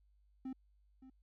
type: tone with echo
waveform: triangle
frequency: 261.6 Hz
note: C4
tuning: in tune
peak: -38 dBFS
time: 0.45-0.53 s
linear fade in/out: 5 ms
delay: 570 ms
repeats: 1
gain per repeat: -14 dB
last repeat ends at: 1.1 s
effects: added 50 Hz sine -67 dBFS peak until 1.22 s